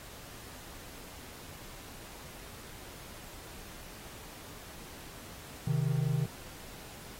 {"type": "tone pair together", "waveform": "triangle", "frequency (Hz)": [131.06, 156.2], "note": ["C3", "D#3"], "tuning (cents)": [3, 7], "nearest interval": "minor third", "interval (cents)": 304, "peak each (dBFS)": -28, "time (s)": [5.67, 6.26], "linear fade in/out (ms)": 5, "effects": ["pink hiss -49 dBFS RMS until 7.19 s", "AAC 48 kbps"]}